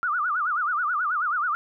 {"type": "tone with vibrato", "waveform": "sine", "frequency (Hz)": 1317, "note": "E6", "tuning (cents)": -2, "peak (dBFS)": -22, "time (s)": [0.03, 1.55], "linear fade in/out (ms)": 0, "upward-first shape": "sine", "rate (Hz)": 9.3, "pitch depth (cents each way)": 210, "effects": []}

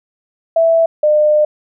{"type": "tone pair in turn", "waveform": "sine", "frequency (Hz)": [659.3, 603.6], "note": ["E5", "D5"], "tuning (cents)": [0, 47], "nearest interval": "major second", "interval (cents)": 153, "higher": "first", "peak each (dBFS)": -8, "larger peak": "neither", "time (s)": [[0.56, 0.86], [1.03, 1.45]], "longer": "second", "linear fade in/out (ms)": 5, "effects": []}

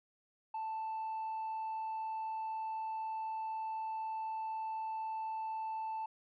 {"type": "tone with tanh clipping", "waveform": "triangle", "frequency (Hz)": 882, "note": "A5", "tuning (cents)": 4, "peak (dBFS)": -37, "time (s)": [0.54, 6.06], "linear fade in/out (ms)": 5, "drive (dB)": 6, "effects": []}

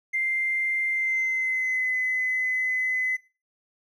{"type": "tone with pitch glide", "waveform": "triangle", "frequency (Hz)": [2093, 2024], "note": ["C7", "B6"], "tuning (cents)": [0, 42], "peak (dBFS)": -19, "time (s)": [0.13, 3.17], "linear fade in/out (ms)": 20, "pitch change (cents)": -58, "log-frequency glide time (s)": [0.9, 1.92], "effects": ["noise-tail reverb RT60 0.3 s tail -20 dB re dry", "tanh soft clip ceiling -21 dBFS"]}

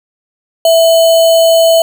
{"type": "tone with sample-and-hold", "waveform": "sine", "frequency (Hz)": 659.3, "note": "E5", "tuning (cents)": 0, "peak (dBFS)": -4, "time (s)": [0.65, 1.82], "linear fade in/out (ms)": 2, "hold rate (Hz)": 3675, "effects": []}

